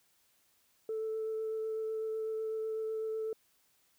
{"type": "tone with vibrato", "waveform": "sine", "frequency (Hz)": 440, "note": "A4", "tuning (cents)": 0, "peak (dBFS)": -32, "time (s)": [0.89, 3.33], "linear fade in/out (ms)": 2, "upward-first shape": "triangle", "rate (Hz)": 8, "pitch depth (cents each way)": 12, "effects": ["tanh soft clip ceiling -30 dBFS", "white hiss -71 dBFS RMS until 3.98 s"]}